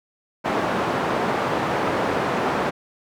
white band-pass noise, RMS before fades -23 dBFS, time 0.44-2.71 s, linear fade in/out 20 ms, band 140 to 980 Hz, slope 12 dB/octave, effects none

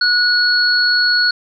sine tone pair together, 1463 / 4359 Hz, F#6 / C#8, -20 / -30 cents, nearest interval octave + perfect fifth, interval 1890 cents, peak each -14 dBFS, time 0.01-1.31 s, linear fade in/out 5 ms, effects none

